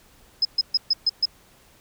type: tone bursts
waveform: sine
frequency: 5100 Hz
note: D#8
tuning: 42 cents sharp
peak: -16 dBFS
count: 6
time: 0.42-1.256 s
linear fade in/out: 5 ms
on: 31 ms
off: 130 ms
effects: pink hiss -55 dBFS RMS until 1.8 s